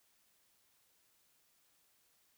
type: silence
effects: white hiss -73 dBFS RMS until 2.37 s